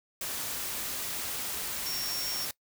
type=tone in noise; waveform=sine; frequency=5520 Hz; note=F8; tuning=21 cents flat; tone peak=-34 dBFS; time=1.86-2.45 s; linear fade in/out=2 ms; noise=white; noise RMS=-35 dBFS; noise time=0.21-2.51 s; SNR=-2 dB; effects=noise-tail reverb RT60 0.1 s tail -21 dB re dry